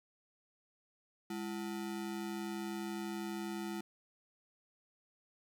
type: ring-modulated tone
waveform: square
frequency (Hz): 271.3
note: C#4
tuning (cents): -37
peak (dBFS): -36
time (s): 1.3-3.81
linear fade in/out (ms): 5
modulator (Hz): 66
effects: 12-bit